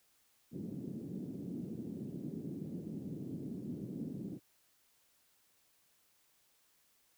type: band-pass noise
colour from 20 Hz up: pink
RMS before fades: -43 dBFS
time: 0.51-4.4 s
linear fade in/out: 50 ms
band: 150 to 320 Hz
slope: 24 dB/octave
effects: white hiss -72 dBFS RMS until 7.17 s